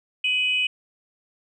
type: tone pair together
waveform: sine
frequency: 2516 / 2963 Hz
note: D#7 / F#7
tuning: +19 / +2 cents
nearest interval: minor third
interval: 283 cents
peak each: -21 / -23 dBFS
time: 0.24-0.67 s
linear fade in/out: 5 ms
effects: tanh soft clip ceiling -12 dBFS